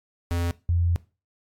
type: tone pair in turn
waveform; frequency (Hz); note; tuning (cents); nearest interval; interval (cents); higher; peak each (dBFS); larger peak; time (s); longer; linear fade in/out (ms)
square / sine; 86 / 86; F2 / F2; -26 / -26; unison; 0; neither; -24 / -19; second; 0.31-0.51 / 0.69-0.96; second; 0
effects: noise-tail reverb RT60 0.3 s tail -19 dB re dry + AAC 64 kbps